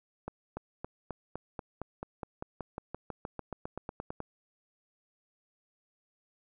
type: accelerating click train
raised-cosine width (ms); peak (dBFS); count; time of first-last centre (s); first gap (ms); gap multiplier
1; -23; 23; 0.28-4.204; 290; 0.95
effects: none